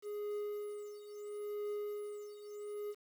triangle tone with tremolo, 415.3 Hz, G#4, in tune, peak -34 dBFS, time 0.02-2.95 s, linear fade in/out 50 ms, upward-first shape triangle, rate 0.74 Hz, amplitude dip 80%, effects 10-bit

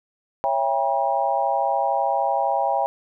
sine chord, C# diminished seventh, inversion none, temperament just, 554.4 / 665.2 / 798.3 / 957.9 Hz, C#5 / E5 / G5 / Bb5, 0 / +16 / +31 / +47 cents, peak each -26 / -25 / -22 / -26 dBFS, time 0.44-2.86 s, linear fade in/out 0 ms, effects none

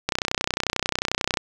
click train, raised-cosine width 0.2 ms, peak -4 dBFS, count 41, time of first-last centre 0.09-1.372 s, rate 31.2 Hz, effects 7-bit

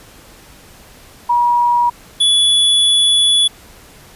sine / square tone pair in turn, 960 / 3421 Hz, B5 / A7, -49 / -49 cents, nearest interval octave + minor seventh, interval 2200 cents, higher second, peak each -10 dBFS, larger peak neither, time 1.29-1.9 / 2.2-3.48 s, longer second, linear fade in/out 10 ms, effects pink hiss -42 dBFS RMS until 4.15 s + resampled to 32000 Hz

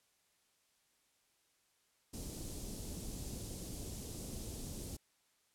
pink band-stop noise, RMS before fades -44 dBFS, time 2.13-4.97 s, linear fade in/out 10 ms, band 390 to 6200 Hz, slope 12 dB/octave, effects white hiss -75 dBFS RMS until 5.54 s + low-pass 11000 Hz 12 dB/octave

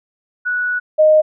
sine tone pair in turn, 1472 / 618.9 Hz, F#6 / D#5, -9 / -9 cents, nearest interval octave + minor third, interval 1500 cents, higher first, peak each -16 / -7 dBFS, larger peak second, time 0.45-0.8 / 0.98-1.22 s, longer first, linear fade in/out 20 ms, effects none

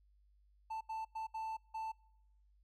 triangle tone bursts at uneven times, 885 Hz, A5, 10 cents sharp, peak -37 dBFS, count 5, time 0.7-0.81 / 0.89-1.05 / 1.15-1.27 / 1.34-1.57 / 1.74-1.92 s, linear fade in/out 10 ms, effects noise-tail reverb RT60 0.9 s tail -26 dB re dry + added 50 Hz sine -66 dBFS peak until 2.63 s

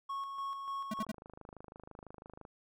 triangle tone with tremolo, 1100 Hz, C#6, 14 cents flat, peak -34 dBFS, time 0.09-1.05 s, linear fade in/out 10 ms, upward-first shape square, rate 3.4 Hz, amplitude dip 40%
square tone bursts, 215.4 Hz, A3, 37 cents flat, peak -35 dBFS, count 3, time 0.91-1.117 s, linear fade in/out 5 ms, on 29 ms, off 60 ms
click train, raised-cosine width 1 ms, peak -35 dBFS, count 39, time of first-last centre 0.99-2.452 s, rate 26 Hz
effects none

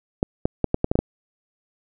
clicks, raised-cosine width 2 ms, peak -5 dBFS, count 8, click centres 0.229 / 0.455 / 0.643 / 0.744 / 0.844 / 0.915 / 0.955 / 0.99 s, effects none

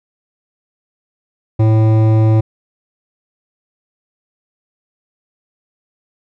sine tone with hard clipping, 110 Hz, A2, in tune, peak -10 dBFS, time 1.59-2.41 s, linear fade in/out 10 ms, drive 13 dB, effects none

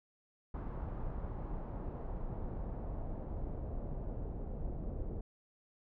brown noise with low-pass filter sweep, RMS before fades -40 dBFS, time 0.54-5.21 s, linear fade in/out 5 ms, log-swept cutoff 1100 to 540 Hz, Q 1.4, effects none

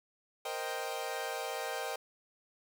sawtooth chord, C minor seventh, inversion third, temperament equal, 466.2 / 523.3 / 622.3 / 784 Hz, Bb4 / C5 / Eb5 / G5, 0 / 0 / 0 / 0 cents, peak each -38 / -38 / -38 / -36 dBFS, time 0.45-1.96 s, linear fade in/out 5 ms, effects none

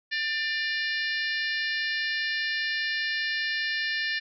harmonic tone with a mistuned harmonic, 595 Hz, D5, 22 cents sharp, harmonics 3 / 4 / 5 / 6 / 7 / 8 / 9, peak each -28 / -36 / -37 / -39 / -36 / -39 / -41 dBFS, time 0.11-4.2 s, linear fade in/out 20 ms, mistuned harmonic 5, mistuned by -57 cents, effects none

